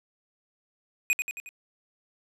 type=tone with echo; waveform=square; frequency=2489 Hz; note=D#7; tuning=in tune; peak=-21 dBFS; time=1.1-1.13 s; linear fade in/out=0 ms; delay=90 ms; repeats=4; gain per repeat=-5 dB; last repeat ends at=1.49 s; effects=low-pass 12000 Hz 12 dB/octave